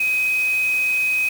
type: tone in noise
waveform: sine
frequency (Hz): 2521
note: D#7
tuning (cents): +22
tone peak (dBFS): -17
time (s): 0-1.29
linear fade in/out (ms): 5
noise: white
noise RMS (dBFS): -35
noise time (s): 0-1.29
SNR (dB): +15
effects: none